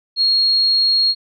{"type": "tone", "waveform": "sine", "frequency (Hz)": 4282, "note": "C8", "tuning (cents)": 39, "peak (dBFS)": -12, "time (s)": [0.16, 1.15], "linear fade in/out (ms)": 50, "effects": []}